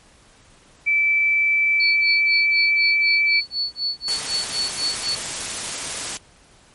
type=tone; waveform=sine; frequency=2320 Hz; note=D7; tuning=22 cents flat; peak=-15 dBFS; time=0.86-3.41 s; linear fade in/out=20 ms
type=tone with tremolo; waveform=sine; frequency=4435 Hz; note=C#8; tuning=in tune; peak=-19 dBFS; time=1.8-5.15 s; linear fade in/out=2 ms; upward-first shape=sine; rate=4 Hz; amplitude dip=100%
type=noise; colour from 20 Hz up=white; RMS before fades=-27 dBFS; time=4.08-6.17 s; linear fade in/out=0 ms
effects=pink hiss -52 dBFS RMS until 6.74 s + MP3 48 kbps